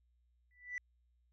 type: tone with exponential growth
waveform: sine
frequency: 1975.5 Hz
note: B6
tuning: in tune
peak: -33 dBFS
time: 0.51-0.78 s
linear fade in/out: 1 ms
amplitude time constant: 58 ms
effects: tanh soft clip ceiling -35 dBFS + added 60 Hz sine -70 dBFS peak until 1.32 s